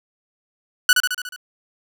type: tone with echo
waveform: sawtooth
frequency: 1480 Hz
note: F#6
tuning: in tune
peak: -6 dBFS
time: 0.89-0.93 s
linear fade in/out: 2 ms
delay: 72 ms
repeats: 6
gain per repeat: -4 dB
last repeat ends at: 1.362 s
effects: none